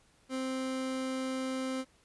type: tone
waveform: 30% pulse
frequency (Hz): 261.4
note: C4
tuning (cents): -1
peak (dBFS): -30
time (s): 0.29-1.85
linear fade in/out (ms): 50
effects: pink hiss -66 dBFS RMS until 2.04 s + resampled to 24000 Hz

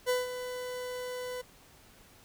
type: tone with ADSR envelope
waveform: 40% pulse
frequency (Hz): 499.4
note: B4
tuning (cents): +19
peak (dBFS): -24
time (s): 0.06-1.42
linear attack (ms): 34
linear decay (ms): 170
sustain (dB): -11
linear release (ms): 14
effects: pink hiss -58 dBFS RMS until 2.24 s

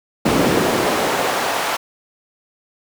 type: noise with high-pass filter sweep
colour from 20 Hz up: brown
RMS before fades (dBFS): -18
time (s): 0.25-1.77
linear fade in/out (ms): 10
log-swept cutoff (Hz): 230 to 940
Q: 1
effects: none

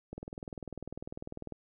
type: click train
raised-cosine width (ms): 2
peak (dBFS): -27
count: 29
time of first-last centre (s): 0.13-1.523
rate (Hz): 20.1
effects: none

